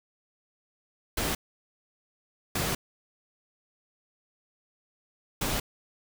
pink noise bursts at uneven times, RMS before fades -29 dBFS, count 3, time 1.17-1.35 / 2.55-2.75 / 5.41-5.6 s, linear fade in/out 5 ms, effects none

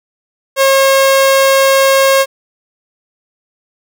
sawtooth tone, 541 Hz, C#5, 42 cents flat, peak -3 dBFS, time 0.56-2.26 s, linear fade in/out 50 ms, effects none

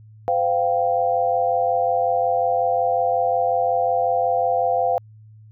sine chord, C suspended fourth, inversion none, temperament equal with one note detuned, 513.7 / 698.5 / 784 Hz, C5 / F5 / G5, -32 / 0 / 0 cents, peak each -22 / -20 / -23 dBFS, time 0.28-4.98 s, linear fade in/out 0 ms, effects added 108 Hz sine -43 dBFS peak until 5.51 s

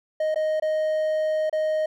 triangle tone with dropouts, 622.3 Hz, D#5, in tune, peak -19 dBFS, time 0.2-1.86 s, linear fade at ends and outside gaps 5 ms, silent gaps 0.345-0.358 / 0.599-0.622 / 1.497-1.527 s, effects none

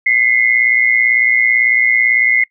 sine tone pair together, 2025 / 2143 Hz, B6 / C7, +43 / +41 cents, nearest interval minor second, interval 98 cents, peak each -12 dBFS, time 0.06-2.44 s, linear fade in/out 5 ms, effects noise-tail reverb RT60 0.1 s tail -24 dB re dry

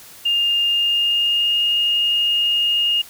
sine tone with pitch glide, 2815 to 2844 Hz, F7 to F7, +13 to +31 cents, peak -15 dBFS, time 0.25-3.02 s, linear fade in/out 10 ms, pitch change +18 cents, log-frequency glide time 0.63-1.61 s, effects white hiss -42 dBFS RMS until 3.09 s

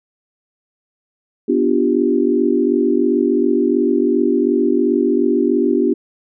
sine chord, G dominant seventh, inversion first, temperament equal, 246.9 / 293.7 / 349.2 / 392 Hz, B3 / D4 / F4 / G4, 0 / 0 / 0 / 0 cents, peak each -18 dBFS, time 1.48-5.94 s, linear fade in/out 10 ms, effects none

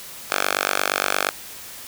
5% pulse tone with high-pass filter, 48.57 Hz, G1, 15 cents flat, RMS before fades -23 dBFS, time 0.3-1.31 s, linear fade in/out 10 ms, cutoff 970 Hz, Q 1.1, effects white hiss -38 dBFS RMS until 1.87 s

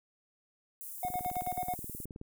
white high-pass noise, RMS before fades -44 dBFS, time 0.81-2.05 s, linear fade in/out 0 ms, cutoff 8900 Hz, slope 24 dB/octave
triangle tone with tremolo, 726 Hz, F#5, 33 cents flat, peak -29 dBFS, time 1.03-1.75 s, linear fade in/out 2 ms, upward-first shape square, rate 9.2 Hz, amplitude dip 70%
click train, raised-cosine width 3 ms, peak -31 dBFS, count 23, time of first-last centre 1.05-2.214 s, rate 18.9 Hz
effects none

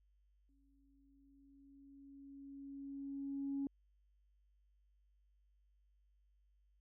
sine tone with exponential growth, 277.2 Hz, C#4, in tune, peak -35 dBFS, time 0.49-3.67 s, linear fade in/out 1 ms, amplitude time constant 690 ms, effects tanh soft clip ceiling -32 dBFS + added 50 Hz sine -70 dBFS peak until 6.8 s

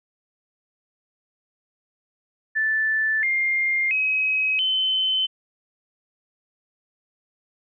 sine tone with pitch steps, 1757 / 2114 / 2543 / 3059 Hz, A6 / C7 / D#7 / G7, -3 / +17 / +37 / -43 cents, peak -19 dBFS, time 2.55-5.27 s, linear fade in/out 20 ms, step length 680 ms, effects none

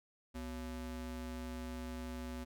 square ring-modulated tone, 155.56 Hz, D#3, in tune, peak -39 dBFS, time 0.34-2.45 s, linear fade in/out 20 ms, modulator 90.4 Hz, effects none

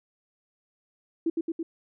sine tone with echo, 329.6 Hz, E4, in tune, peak -22 dBFS, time 1.26-1.3 s, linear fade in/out 5 ms, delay 110 ms, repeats 3, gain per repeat -2 dB, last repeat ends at 1.63 s, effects none

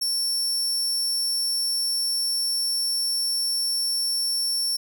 sawtooth tone, 5440 Hz, F8, 46 cents flat, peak -20 dBFS, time 0.01-4.77 s, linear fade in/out 10 ms, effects none

